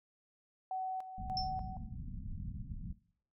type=tone with tremolo; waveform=sine; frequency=752 Hz; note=F#5; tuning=28 cents sharp; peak=-35 dBFS; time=0.71-1.77 s; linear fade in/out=2 ms; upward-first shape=square; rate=1.7 Hz; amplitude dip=60%
type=low-pass noise; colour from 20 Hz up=pink; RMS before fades=-43 dBFS; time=1.18-2.93 s; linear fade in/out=5 ms; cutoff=220 Hz; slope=48 dB/octave
type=tone with exponential decay; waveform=sine; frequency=5340 Hz; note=E8; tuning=22 cents sharp; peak=-32 dBFS; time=1.37-1.6 s; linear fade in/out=1 ms; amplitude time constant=49 ms
effects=noise-tail reverb RT60 0.6 s tail -19 dB re dry